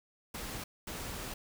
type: noise bursts at uneven times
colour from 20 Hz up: pink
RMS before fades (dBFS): -41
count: 2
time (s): 0.34-0.64 / 0.87-1.34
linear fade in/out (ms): 5
effects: none